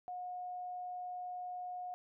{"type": "tone", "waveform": "sine", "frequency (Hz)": 723, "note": "F#5", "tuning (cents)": -40, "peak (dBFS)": -40, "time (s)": [0.08, 1.94], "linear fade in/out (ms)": 0, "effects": []}